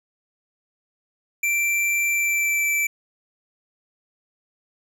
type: tone with pitch glide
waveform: square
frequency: 2349 to 2325 Hz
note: D7 to D7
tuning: 0 to -18 cents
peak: -20 dBFS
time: 1.43-2.87 s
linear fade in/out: 5 ms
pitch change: -18 cents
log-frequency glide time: 2.1-2.68 s
effects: none